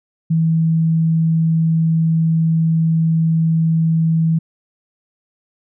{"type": "tone", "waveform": "sine", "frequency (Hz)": 162.4, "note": "E3", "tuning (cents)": -26, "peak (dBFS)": -12, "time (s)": [0.3, 4.39], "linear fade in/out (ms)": 10, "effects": []}